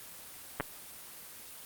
clicks, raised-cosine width 0.5 ms, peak -16 dBFS, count 2, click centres 0.6 / 0.607 s, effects white hiss -48 dBFS RMS until 1.65 s + Opus 24 kbps

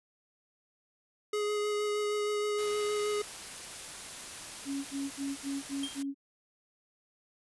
square tone with vibrato, 417.5 Hz, G#4, 9 cents sharp, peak -30 dBFS, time 1.33-3.22 s, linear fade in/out 5 ms, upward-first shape sine, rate 6.4 Hz, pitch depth 11 cents each way
white noise, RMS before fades -43 dBFS, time 2.58-6.03 s, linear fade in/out 10 ms
sine tone bursts, 277.2 Hz, C#4, in tune, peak -32 dBFS, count 6, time 4.65-6.145 s, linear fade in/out 50 ms, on 200 ms, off 59 ms
square tone with exponential decay, 3200 Hz, G7, 35 cents sharp, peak -34 dBFS, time 5.83-6.06 s, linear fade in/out 5 ms, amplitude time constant 48 ms
effects resampled to 24000 Hz

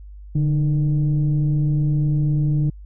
sine tone with frequency modulation, 146.83 Hz, D3, in tune, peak -15 dBFS, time 0.35-2.7 s, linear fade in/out 5 ms, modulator 161 Hz, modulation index 0.47, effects tanh soft clip ceiling -11 dBFS + added 50 Hz sine -36 dBFS peak until 2.85 s

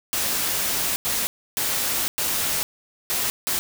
white noise bursts at uneven times, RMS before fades -24 dBFS, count 6, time 0.13-0.96 / 1.05-1.27 / 1.57-2.08 / 2.18-2.63 / 3.1-3.3 / 3.47-3.59 s, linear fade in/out 0 ms, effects none

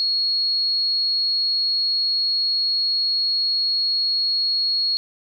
sine tone, 4318 Hz, C#8, 46 cents flat, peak -18 dBFS, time 0-4.97 s, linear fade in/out 0 ms, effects none

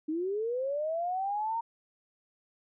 sine linear sweep, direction up, 300 to 932.3 Hz, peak -29 dBFS, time 0.08-1.61 s, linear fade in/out 10 ms, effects none

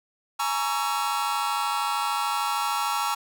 45% pulse chord, A# half-diminished seventh, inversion third, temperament just, 839.1 / 932.3 / 1118.8 / 1342.6 Hz, G#5 / A#5 / C#6 / E6, +18 / 0 / +16 / +31 cents, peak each -30 dBFS, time 0.39-3.15 s, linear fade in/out 10 ms, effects none

